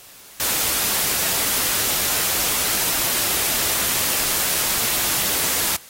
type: noise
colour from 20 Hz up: white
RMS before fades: -21 dBFS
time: 0.4-5.76 s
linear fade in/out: 0 ms
effects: white hiss -44 dBFS RMS until 5.89 s + AAC 48 kbps